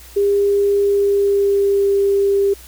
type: tone with pitch glide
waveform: sine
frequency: 402.6 to 397.7 Hz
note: G4 to G4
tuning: +46 to +25 cents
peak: -12 dBFS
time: 0.16-2.54 s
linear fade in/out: 10 ms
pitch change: -21 cents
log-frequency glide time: 0.81-1.91 s
effects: added 60 Hz sine -41 dBFS peak until 2.67 s + white hiss -42 dBFS RMS until 2.67 s